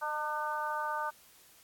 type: harmonic tone with a mistuned harmonic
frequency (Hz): 301.2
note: D4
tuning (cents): +44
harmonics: 2 / 3 / 4 / 5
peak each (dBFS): -41 / -35 / -37 / -39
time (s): 0.01-1.11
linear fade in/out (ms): 20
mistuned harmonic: 2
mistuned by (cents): +18
effects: white hiss -60 dBFS RMS until 1.63 s + AAC 64 kbps